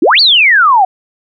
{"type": "exponential two-way sweep", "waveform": "sine", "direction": "up then down", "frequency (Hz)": [270.6, 4699, 723], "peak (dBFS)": -4, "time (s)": [0.02, 0.85], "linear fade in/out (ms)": 5, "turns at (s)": 0.2, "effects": []}